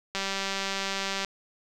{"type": "click train", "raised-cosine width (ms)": 0.2, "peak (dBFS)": -13, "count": 215, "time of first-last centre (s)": [0.15, 1.247], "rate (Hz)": 195, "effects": []}